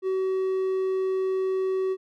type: tone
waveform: triangle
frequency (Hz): 378.4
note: F#4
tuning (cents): +39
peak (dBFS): -21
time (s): 0.02-1.97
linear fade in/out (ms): 50
effects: none